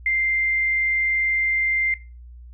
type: tone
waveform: sine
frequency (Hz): 2093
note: C7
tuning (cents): 0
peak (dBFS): -18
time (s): 0.06-1.94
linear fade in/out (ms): 2
effects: noise-tail reverb RT60 0.3 s tail -18 dB re dry + added 60 Hz sine -39 dBFS peak until 2.53 s